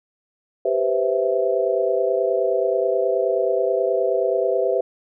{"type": "chord", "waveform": "sine", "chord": "C major seventh", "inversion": "second", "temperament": "equal", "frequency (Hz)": [392, 493.9, 523.3, 659.3], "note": ["G4", "B4", "C5", "E5"], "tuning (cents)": [0, 0, 0, 0], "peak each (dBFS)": -23, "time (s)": [0.65, 4.81], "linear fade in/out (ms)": 5, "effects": []}